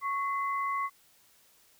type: tone pair together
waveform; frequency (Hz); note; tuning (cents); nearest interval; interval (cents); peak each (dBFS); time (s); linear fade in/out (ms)
sine; 1108 / 2044; C#6 / C7; -1 / -41; major seventh; 1060; -29 / -37; 0.01-0.9; 50
effects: white hiss -63 dBFS RMS until 1.79 s